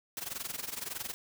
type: noise with amplitude modulation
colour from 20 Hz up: white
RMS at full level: -36 dBFS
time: 0.17-1.14 s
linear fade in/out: 0 ms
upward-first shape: sine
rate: 21.7 Hz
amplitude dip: 85%
effects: none